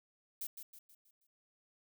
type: noise with echo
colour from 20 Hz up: violet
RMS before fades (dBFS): -41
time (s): 0.41-0.47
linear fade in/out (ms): 5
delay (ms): 160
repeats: 5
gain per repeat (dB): -7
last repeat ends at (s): 1.27
effects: none